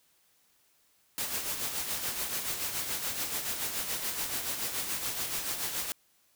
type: noise with tremolo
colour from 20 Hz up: white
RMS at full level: -32 dBFS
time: 1.18-5.92 s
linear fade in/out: 0 ms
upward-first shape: sine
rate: 7 Hz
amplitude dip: 50%
effects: white hiss -68 dBFS RMS until 6.35 s

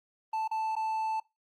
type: tone with dropouts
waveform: triangle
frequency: 880 Hz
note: A5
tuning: in tune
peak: -27 dBFS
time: 0.33-1.2 s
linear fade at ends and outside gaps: 5 ms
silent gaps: 0.477-0.512 / 0.754-0.764 s
effects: noise-tail reverb RT60 0.2 s tail -21 dB re dry + Opus 32 kbps

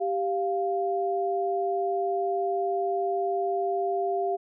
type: tone pair together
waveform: sine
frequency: 392 / 698.5 Hz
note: G4 / F5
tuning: 0 / 0 cents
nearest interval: minor seventh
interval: 1000 cents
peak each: -27 dBFS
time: 0-4.37 s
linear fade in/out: 20 ms
effects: none

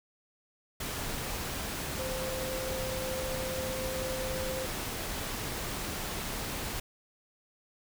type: tone in noise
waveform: sine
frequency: 520 Hz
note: C5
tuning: 11 cents flat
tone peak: -35 dBFS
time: 1.99-4.66 s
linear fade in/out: 5 ms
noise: pink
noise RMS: -36 dBFS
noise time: 0.8-6.8 s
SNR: -2 dB
effects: none

